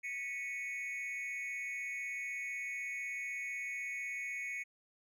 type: tone with amplitude modulation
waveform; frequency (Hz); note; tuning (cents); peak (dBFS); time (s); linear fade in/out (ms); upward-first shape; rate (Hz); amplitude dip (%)
triangle; 2217; C#7; 0; -32; 0.03-4.64; 20; sine; 264; 95
effects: none